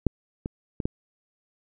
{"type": "clicks", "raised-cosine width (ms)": 3, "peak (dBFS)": [-7, -17, -17, -12], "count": 4, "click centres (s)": [0.067, 0.459, 0.802, 0.855], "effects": []}